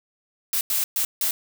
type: noise bursts at uneven times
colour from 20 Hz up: blue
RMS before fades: -23 dBFS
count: 4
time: 0.53-0.61 / 0.7-0.84 / 0.96-1.05 / 1.21-1.31 s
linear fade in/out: 2 ms
effects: none